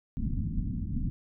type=low-pass noise; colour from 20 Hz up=pink; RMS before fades=-31 dBFS; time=0.17-1.1 s; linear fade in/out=0 ms; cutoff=250 Hz; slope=48 dB/octave; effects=none